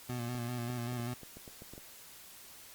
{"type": "tone with vibrato", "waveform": "25% pulse", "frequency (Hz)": 121.1, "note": "B2", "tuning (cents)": -34, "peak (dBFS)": -32, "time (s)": [0.09, 1.14], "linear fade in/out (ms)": 5, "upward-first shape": "square", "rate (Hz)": 5.1, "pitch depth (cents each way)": 36}
{"type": "clicks", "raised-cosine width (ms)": 2, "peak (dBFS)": -35, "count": 10, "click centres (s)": [0.35, 0.701, 0.925, 0.998, 1.233, 1.37, 1.478, 1.621, 1.736, 1.779]}
{"effects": ["white hiss -53 dBFS RMS until 2.74 s", "Opus 48 kbps"]}